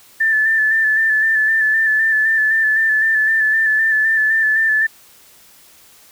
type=tone with vibrato; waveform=sine; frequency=1760 Hz; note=A6; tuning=in tune; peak=-12 dBFS; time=0.2-4.87 s; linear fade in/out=10 ms; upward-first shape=square; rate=3.9 Hz; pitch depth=25 cents each way; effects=white hiss -47 dBFS RMS until 6.11 s